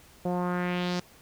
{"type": "tone with low-pass filter sweep", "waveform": "sawtooth", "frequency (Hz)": 178.2, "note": "F3", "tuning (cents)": 35, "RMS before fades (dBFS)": -29, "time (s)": [0.25, 1], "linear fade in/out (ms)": 5, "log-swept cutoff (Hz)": [620, 5700], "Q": 2.3, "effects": ["pink hiss -55 dBFS RMS until 1.21 s"]}